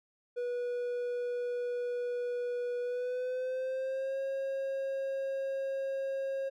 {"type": "tone with pitch glide", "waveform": "triangle", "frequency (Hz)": [487.3, 540.7], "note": ["B4", "C#5"], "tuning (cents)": [-23, -43], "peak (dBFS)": -30, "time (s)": [0.36, 6.5], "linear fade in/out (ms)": 20, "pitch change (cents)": 180, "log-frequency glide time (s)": [2.8, 4.19], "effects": []}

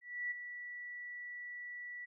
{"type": "tone with ADSR envelope", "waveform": "sine", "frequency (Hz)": 1950, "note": "B6", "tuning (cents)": -23, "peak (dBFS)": -34, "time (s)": [0.01, 2.06], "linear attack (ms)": 300, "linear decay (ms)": 15, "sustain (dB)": -9, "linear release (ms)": 19, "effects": []}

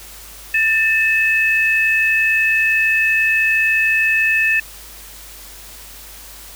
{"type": "tone pair together", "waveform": "sine", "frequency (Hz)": [1783, 2586], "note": ["A6", "E7"], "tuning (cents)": [22, -34], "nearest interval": "tritone", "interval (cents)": 644, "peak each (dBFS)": [-16, -15], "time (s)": [0.54, 4.6], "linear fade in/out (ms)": 5, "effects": ["added 50 Hz sine -42 dBFS peak until 6.55 s", "white hiss -38 dBFS RMS until 6.55 s"]}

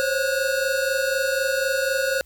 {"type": "tone cluster", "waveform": "square", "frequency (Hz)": [524, 548, 1454], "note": ["C5", "C#5", "F#6"], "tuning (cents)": [2, -20, -31], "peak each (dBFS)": -26, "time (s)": [0, 2.21], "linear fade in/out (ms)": 0, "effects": ["added 62 Hz sine -51 dBFS peak until 2.25 s", "white hiss -59 dBFS RMS until 2.25 s"]}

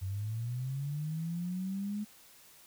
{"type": "linear sweep", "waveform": "sine", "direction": "up", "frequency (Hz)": [92.3, 211.8], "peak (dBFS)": -33, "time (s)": [0.01, 2.05], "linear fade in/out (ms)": 20, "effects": ["white hiss -58 dBFS RMS until 2.66 s"]}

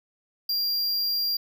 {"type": "tone", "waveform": "square", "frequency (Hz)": 4767, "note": "D8", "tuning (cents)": 25, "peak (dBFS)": -24, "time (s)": [0.49, 1.37], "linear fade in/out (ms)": 5, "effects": []}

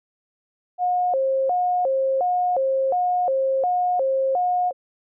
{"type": "tone with vibrato", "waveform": "sine", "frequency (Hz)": 620, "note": "D#5", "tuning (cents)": -6, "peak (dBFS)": -18, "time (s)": [0.78, 4.73], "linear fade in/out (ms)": 50, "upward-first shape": "square", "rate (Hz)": 1.4, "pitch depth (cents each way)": 260, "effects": []}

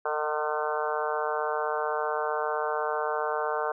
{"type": "harmonic tone with a mistuned harmonic", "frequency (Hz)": 151.3, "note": "D#3", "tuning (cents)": -48, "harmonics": [3, 4, 5, 6, 7, 8, 9, 10], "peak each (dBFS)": [-32, -33, -34, -35, -35, -36, -37, -37], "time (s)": [0.05, 3.72], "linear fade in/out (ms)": 5, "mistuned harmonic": 4, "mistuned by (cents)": 19, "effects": []}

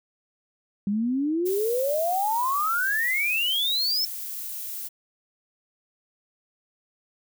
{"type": "exponential sweep", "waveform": "sine", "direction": "up", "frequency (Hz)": [196, 5400], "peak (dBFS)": -22, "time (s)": [0.87, 4.05], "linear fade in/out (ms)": 2}
{"type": "noise", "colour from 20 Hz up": "violet", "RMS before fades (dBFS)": -34, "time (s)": [1.45, 4.89], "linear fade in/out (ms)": 20}
{"effects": []}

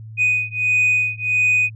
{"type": "beating tone pair", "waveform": "sine", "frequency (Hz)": [2489, 2490.5], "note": ["D#7", "D#7"], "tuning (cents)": [0, 1], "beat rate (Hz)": 1.5, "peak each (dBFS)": -17, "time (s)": [0.17, 1.7], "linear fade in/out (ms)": 50, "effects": ["tanh soft clip ceiling -11 dBFS", "added 110 Hz sine -33 dBFS peak until 1.75 s"]}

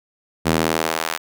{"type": "tone with high-pass filter sweep", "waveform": "sawtooth", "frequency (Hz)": 80.7, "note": "E2", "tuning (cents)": -36, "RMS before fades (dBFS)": -21, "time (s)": [0.45, 1.18], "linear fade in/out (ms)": 20, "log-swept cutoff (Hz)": [170, 1200], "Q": 0.79, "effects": []}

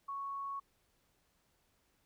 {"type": "tone", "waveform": "sine", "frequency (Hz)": 1108.7, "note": "C#6", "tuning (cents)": 0, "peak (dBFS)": -38, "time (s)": [0.08, 0.6], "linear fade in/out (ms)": 10, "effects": ["pink hiss -75 dBFS RMS until 2.05 s"]}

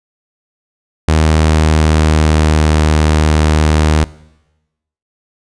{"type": "tone with pitch glide", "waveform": "sawtooth", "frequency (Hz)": [78.4, 77.1], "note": ["D#2", "D#2"], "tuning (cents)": [14, -15], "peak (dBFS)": -4, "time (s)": [1.08, 4.04], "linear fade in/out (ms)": 0, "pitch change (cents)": -29, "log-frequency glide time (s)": [1.25, 2.78], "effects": ["noise-tail reverb RT60 1.0 s tail -21 dB re dry", "resampled to 22050 Hz"]}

